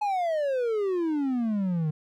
triangle exponential sweep, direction down, 855 to 149.6 Hz, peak -22 dBFS, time 0.01-1.91 s, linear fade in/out 10 ms, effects none

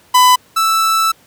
45% pulse tone pair in turn, 1000 / 1319.6 Hz, B5 / E6, +21 / +1 cents, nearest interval perfect fourth, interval 480 cents, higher second, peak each -6 / -11 dBFS, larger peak first, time 0.14-0.36 / 0.56-1.12 s, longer second, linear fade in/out 10 ms, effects pink hiss -49 dBFS RMS until 1.26 s + high-pass 100 Hz 12 dB/octave

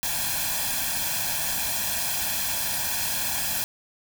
white noise with comb filter, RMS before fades -27 dBFS, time 0.03-3.64 s, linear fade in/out 0 ms, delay 1.2 ms, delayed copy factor +0.8, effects none

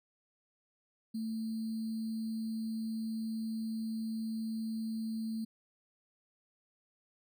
sine tone with sample-and-hold, 222.4 Hz, A3, 19 cents sharp, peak -34 dBFS, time 1.14-5.45 s, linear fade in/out 10 ms, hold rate 4410 Hz, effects none

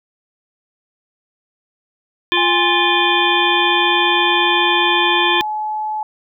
harmonic tone, 349.2 Hz, F4, in tune, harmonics 1 / 3 / 5 / 7 / 9 / 10, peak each -20 / -20 / -20 / -20 / -20 / -20 dBFS, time 2.32-5.41 s, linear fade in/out 0 ms
sine tone with pitch glide, 822 to 857.9 Hz, G#5 to A5, -18 to -44 cents, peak -19 dBFS, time 2.37-6.03 s, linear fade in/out 2 ms, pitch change +74 cents, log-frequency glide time 3.06-5.84 s
effects none

